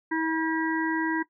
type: harmonic tone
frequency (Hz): 321.8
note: E4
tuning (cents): -42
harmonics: 1 / 3 / 5 / 6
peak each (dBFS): -26 / -31 / -33 / -34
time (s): 0.11-1.23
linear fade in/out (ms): 10
effects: noise-tail reverb RT60 0.1 s tail -17 dB re dry